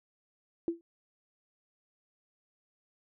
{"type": "tone with exponential decay", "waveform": "sine", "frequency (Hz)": 336.4, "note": "E4", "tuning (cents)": 35, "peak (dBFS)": -24, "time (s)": [0.68, 0.81], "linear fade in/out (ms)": 1, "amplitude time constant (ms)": 28, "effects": []}